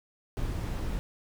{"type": "noise", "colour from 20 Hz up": "brown", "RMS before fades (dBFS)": -32, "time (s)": [0.37, 0.99], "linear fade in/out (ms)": 0, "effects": []}